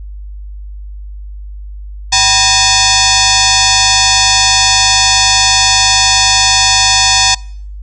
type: tone with frequency modulation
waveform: sine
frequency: 769 Hz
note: G5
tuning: 33 cents flat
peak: -6 dBFS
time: 2.12-7.35 s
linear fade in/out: 10 ms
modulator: 870 Hz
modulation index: 7.3
effects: noise-tail reverb RT60 0.6 s tail -25 dB re dry + added 50 Hz sine -24 dBFS peak until 7.82 s